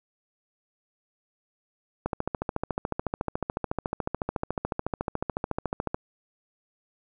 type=click train; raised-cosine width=1 ms; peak=-13 dBFS; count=55; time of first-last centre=2.06-5.945 s; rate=13.9 Hz; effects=none